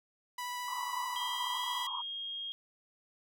sawtooth tone with vibrato, 985 Hz, B5, 5 cents flat, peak -33 dBFS, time 0.38-1.87 s, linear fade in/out 5 ms, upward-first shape triangle, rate 14 Hz, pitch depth 10 cents each way
white band-pass noise, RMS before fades -41 dBFS, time 0.68-2.02 s, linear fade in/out 2 ms, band 930 to 1100 Hz, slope 96 dB/octave
sine tone with pitch glide, 3200 to 3248 Hz, G7 to G#7, +35 to -39 cents, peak -37 dBFS, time 1.16-2.52 s, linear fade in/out 0 ms, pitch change +26 cents, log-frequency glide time 1.5-1.61 s
effects none

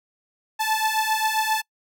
sawtooth beating tone pair, 870 / 877.5 Hz, A5 / A5, -20 / -5 cents, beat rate 7.5 Hz, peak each -20 dBFS, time 0.59-1.62 s, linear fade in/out 20 ms, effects noise-tail reverb RT60 0.1 s tail -25 dB re dry

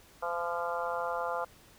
harmonic tone with a mistuned harmonic, 171.4 Hz, F3, 32 cents flat, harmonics 3 / 4 / 5 / 6 / 7 / 8, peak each -36 / -37 / -38 / -39 / -39 / -40 dBFS, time 0.22-1.45 s, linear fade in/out 10 ms, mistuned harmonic 8, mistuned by +22 cents, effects pink hiss -58 dBFS RMS until 1.78 s

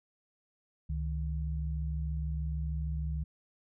sine tone pair together, 69.3 / 155.74 Hz, C#2 / D#3, 0 / +2 cents, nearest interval octave + major second, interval 1402 cents, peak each -32 / -37 dBFS, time 0.89-3.24 s, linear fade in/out 10 ms, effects none

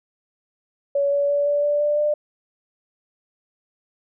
sine tone with pitch steps, 564 / 569.2 / 574.5 / 579.9 / 585.2 / 590.7 / 596.2 Hz, C#5 / C#5 / D5 / D5 / D5 / D5 / D5, +30 / +46 / -38 / -22 / -6 / +10 / +26 cents, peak -17 dBFS, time 0.95-2.14 s, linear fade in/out 5 ms, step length 170 ms, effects none

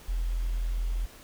sine tone with quantisation, 42.29 Hz, E1, 45 cents sharp, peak -26 dBFS, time 0.08-1.06 s, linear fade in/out 10 ms, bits 9, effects pink hiss -51 dBFS RMS until 1.23 s

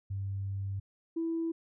sine tone pair in turn, 98 / 329.6 Hz, G2 / E4, 0 / 0 cents, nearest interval octave + major sixth, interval 2100 cents, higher second, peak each -32 / -29 dBFS, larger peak second, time 0.1-0.8 / 1.16-1.52 s, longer first, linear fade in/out 10 ms, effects tanh soft clip ceiling -25 dBFS

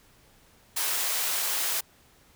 white high-pass noise, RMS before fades -28 dBFS, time 0.76-1.81 s, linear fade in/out 10 ms, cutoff 550 Hz, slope 12 dB/octave, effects pink hiss -59 dBFS RMS until 2.35 s

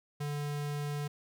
square tone, 146 Hz, D3, 10 cents flat, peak -34 dBFS, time 0.2-1.08 s, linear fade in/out 10 ms, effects none

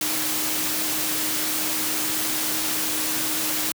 sine tone in noise, 310 Hz, D#4, 6 cents flat, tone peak -34 dBFS, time 0.01-3.72 s, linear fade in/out 2 ms, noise white, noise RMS -25 dBFS, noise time 0.01-3.72 s, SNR -12 dB, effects high-pass 100 Hz 12 dB/octave

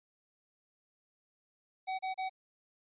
square tone bursts, 756 Hz, F#5, 37 cents sharp, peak -34 dBFS, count 3, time 1.87-2.296 s, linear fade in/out 20 ms, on 120 ms, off 33 ms, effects resampled to 8000 Hz

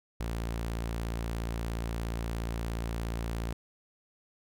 sawtooth tone, 57 Hz, A#1, 38 cents flat, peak -28 dBFS, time 0.2-3.53 s, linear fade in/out 5 ms, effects none

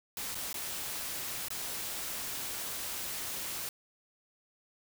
white noise with dropouts, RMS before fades -38 dBFS, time 0.17-3.69 s, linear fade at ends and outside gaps 1 ms, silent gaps 0.346-0.353 / 0.529-0.542 / 1.484-1.504 s, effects none

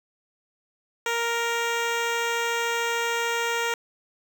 10% pulse tone with notch filter, 466.8 Hz, A#4, 2 cents sharp, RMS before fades -26 dBFS, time 1.06-3.74 s, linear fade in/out 2 ms, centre 11000 Hz, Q 1.4, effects none

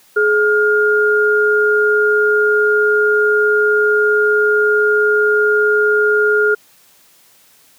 sine tone pair together, 422.3 / 1416.3 Hz, G#4 / F6, +29 / +24 cents, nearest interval octave + major sixth, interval 2095 cents, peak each -13 dBFS, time 0.16-6.55 s, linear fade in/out 10 ms, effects white hiss -50 dBFS RMS until 7.78 s + high-pass 80 Hz 12 dB/octave

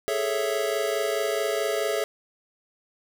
square chord, A major seventh, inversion third, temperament equal, 415.3 / 440 / 554.4 / 659.3 Hz, G#4 / A4 / C#5 / E5, 0 / 0 / 0 / 0 cents, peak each -30 / -31 / -31 / -30 dBFS, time 0.08-2.04 s, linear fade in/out 0 ms, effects none

